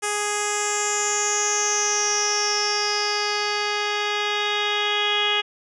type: tone with low-pass filter sweep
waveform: 10% pulse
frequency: 415.3 Hz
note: G#4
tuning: in tune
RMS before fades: -23 dBFS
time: 0.02-5.42 s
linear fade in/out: 20 ms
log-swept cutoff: 8600 to 3200 Hz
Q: 8.7
effects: none